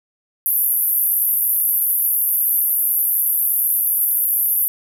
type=band-pass noise; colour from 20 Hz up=pink; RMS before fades=-18 dBFS; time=0.46-4.68 s; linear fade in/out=0 ms; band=11000 to 14000 Hz; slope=96 dB/octave; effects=none